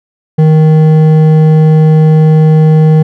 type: tone with hard clipping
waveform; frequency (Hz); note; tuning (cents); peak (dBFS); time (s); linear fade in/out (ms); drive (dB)
triangle; 156.4; D#3; +9; -4; 0.38-3.03; 10; 12
effects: none